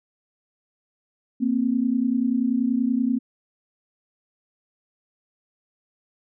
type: tone pair together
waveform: sine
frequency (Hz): 233.1 / 263.5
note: A#3 / C4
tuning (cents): 0 / +12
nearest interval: major second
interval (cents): 212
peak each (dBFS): -22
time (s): 1.4-3.19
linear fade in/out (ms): 20
effects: none